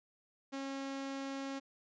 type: tone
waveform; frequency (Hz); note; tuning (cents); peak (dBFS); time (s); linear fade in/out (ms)
sawtooth; 272.5; C#4; -29; -35; 0.52-1.6; 20
effects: resampled to 16000 Hz